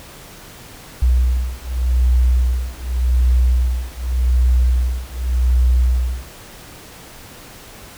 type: beating tone pair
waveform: sine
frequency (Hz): 61.6 / 62.46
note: B1 / B1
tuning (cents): -4 / +20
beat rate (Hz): 0.86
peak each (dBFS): -16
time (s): 1.02-6.29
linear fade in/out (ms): 5
effects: pink hiss -39 dBFS RMS until 7.97 s